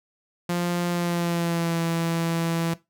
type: tone with pitch glide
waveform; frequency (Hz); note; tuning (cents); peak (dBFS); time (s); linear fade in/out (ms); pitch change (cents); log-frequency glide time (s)
sawtooth; 174.61 to 166.63; F3 to E3; 0 to +19; -19; 0.49-2.74; 5; -81; 0.89-1.81
effects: noise-tail reverb RT60 0.2 s tail -17 dB re dry